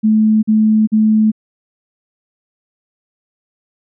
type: tone bursts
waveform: sine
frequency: 216.7 Hz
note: A3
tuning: 26 cents flat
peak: -8 dBFS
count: 3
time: 0.03-1.318 s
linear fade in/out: 20 ms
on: 400 ms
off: 44 ms
effects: none